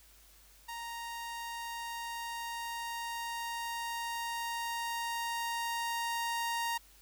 sawtooth tone with level ramp, 932 Hz, A#5, 1 cent flat, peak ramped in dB -36 to -28 dBFS, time 0.68-6.78 s, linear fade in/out 10 ms, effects added 50 Hz sine -62 dBFS peak until 7.01 s + white hiss -61 dBFS RMS until 7.01 s

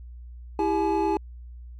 triangle tone cluster, 330 / 399.2 / 852 Hz, E4 / G4 / G#5, +2 / +32 / +44 cents, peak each -24 dBFS, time 0.59-1.17 s, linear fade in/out 2 ms, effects added 60 Hz sine -39 dBFS peak until 1.79 s

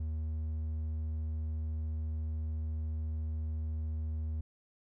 sine tone with hard clipping, 78.5 Hz, D#2, 16 cents sharp, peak -34 dBFS, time 0-4.41 s, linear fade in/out 5 ms, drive 3 dB, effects none

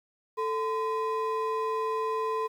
triangle ring-modulated tone, 731 Hz, F#5, 21 cents flat, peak -22 dBFS, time 0.37-2.48 s, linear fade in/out 20 ms, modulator 290 Hz, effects 10-bit

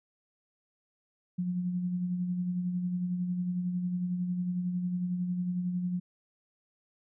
sine tone with tremolo, 179.1 Hz, F3, 44 cents sharp, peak -27 dBFS, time 1.38-6 s, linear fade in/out 10 ms, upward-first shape sine, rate 11 Hz, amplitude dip 40%, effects none

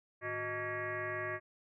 sine tone with frequency modulation, 1138 Hz, C#6, 45 cents sharp, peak -35 dBFS, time 0.21-1.4 s, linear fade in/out 50 ms, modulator 258 Hz, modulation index 3.6, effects none

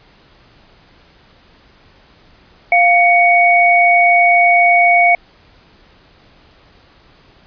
sine tone pair together, 698.5 / 2234 Hz, F5 / C#7, 0 / +13 cents, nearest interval octave + minor sixth, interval 2013 cents, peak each -10 dBFS, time 2.72-5.15 s, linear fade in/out 2 ms, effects pink hiss -48 dBFS RMS until 7.46 s + resampled to 11025 Hz

